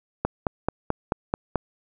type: click train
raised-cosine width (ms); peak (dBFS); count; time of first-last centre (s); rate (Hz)
1; -8; 7; 0.25-1.557; 4.59
effects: none